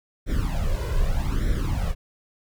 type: noise with flanger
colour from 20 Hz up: brown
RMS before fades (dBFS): -23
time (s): 0.26-1.95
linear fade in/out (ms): 50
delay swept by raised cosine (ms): 0.53 to 2.03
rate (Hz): 0.82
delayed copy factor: +0.8
effects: none